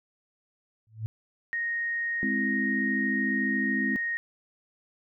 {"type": "tone with exponential growth", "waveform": "sine", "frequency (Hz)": 110, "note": "A2", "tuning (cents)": 0, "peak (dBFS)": -25, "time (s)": [0.87, 1.06], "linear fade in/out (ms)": 0, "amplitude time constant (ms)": 41}
{"type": "tone", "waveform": "sine", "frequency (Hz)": 1864.7, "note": "A#6", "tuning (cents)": 0, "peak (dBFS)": -27, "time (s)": [1.53, 4.17], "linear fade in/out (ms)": 0}
{"type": "chord", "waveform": "sine", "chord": "Ab augmented", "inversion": "none", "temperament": "equal", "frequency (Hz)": [207.7, 261.6, 329.6], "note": ["Ab3", "C4", "E4"], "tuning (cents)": [0, 0, 0], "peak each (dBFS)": [-30, -30, -35], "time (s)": [2.23, 3.96], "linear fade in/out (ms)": 0}
{"effects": []}